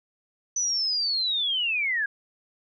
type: linear sweep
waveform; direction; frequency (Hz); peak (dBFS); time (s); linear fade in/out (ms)
sine; down; 6050 to 1600; -23; 0.56-2.06; 5
effects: none